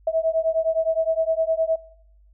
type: beating tone pair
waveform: sine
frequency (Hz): 643 / 652.7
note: E5 / E5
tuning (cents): -43 / -17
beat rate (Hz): 9.7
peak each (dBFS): -22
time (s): 0.07-1.76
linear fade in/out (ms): 5
effects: noise-tail reverb RT60 0.7 s tail -19 dB re dry + added 50 Hz sine -51 dBFS peak until 2.33 s